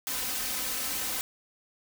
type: noise with comb filter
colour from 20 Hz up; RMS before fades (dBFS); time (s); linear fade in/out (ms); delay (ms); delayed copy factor
white; -32; 0.07-1.21; 0; 3.9; +1
effects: none